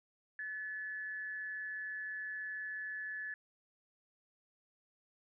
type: tone with amplitude modulation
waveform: sine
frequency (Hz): 1723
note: A6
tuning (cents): -37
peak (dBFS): -37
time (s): 0.39-3.34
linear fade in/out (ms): 2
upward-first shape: sine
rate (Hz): 191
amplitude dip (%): 45
effects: none